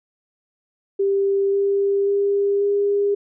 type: tone with pitch steps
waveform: sine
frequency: 394.8 / 398 / 401.2 / 404.5 Hz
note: G4 / G4 / G4 / G#4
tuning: +12 / +26 / +40 / -46 cents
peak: -16 dBFS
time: 0.99-3.15 s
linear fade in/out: 10 ms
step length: 540 ms
effects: none